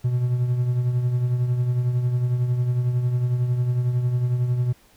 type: tone with tremolo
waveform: triangle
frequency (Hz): 123.47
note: B2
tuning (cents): 0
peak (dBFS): -14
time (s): 0.04-4.73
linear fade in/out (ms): 10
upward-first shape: triangle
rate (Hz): 11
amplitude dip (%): 60
effects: tanh soft clip ceiling -10 dBFS + pink hiss -56 dBFS RMS until 4.96 s